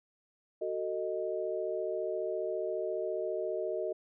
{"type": "chord", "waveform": "sine", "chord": "D# diminished", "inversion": "first", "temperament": "just", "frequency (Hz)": [373.4, 448, 622.3], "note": ["F#4", "A4", "D#5"], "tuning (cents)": [16, 31, 0], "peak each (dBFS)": [-36, -37, -35], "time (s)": [0.61, 3.93], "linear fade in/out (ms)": 10, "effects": []}